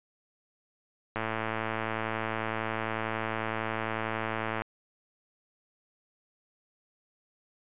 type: click train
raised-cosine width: 0.5 ms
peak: -16 dBFS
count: 385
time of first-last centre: 1.16-4.619 s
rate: 111 Hz
effects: resampled to 8000 Hz